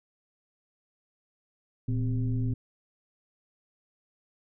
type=tone with frequency modulation; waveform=sine; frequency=116.54 Hz; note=A#2; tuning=in tune; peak=-25 dBFS; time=1.88-2.54 s; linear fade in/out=5 ms; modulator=141 Hz; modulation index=0.8; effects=none